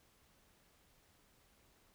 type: silence
effects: pink hiss -70 dBFS RMS until 1.94 s